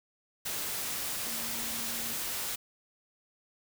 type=tone in noise; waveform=sine; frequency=231 Hz; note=A#3; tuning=16 cents flat; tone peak=-46 dBFS; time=1.26-2.14 s; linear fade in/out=10 ms; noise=white; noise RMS=-35 dBFS; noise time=0.45-2.56 s; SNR=-14 dB; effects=none